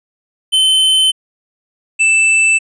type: tone pair in turn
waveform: square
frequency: 3067 / 2646 Hz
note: G7 / E7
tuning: -38 / +6 cents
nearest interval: minor third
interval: 256 cents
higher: first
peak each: -9 dBFS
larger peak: neither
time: 0.52-1.12 / 1.99-2.59 s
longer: neither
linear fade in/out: 20 ms
effects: resampled to 22050 Hz